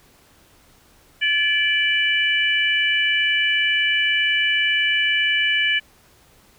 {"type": "tone cluster", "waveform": "sine", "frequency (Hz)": [1727, 2336, 2966], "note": ["A6", "D7", "F#7"], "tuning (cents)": [-33, -10, 4], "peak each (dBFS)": -21, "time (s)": [1.21, 5.8], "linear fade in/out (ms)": 20, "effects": ["pink hiss -54 dBFS RMS until 6.58 s"]}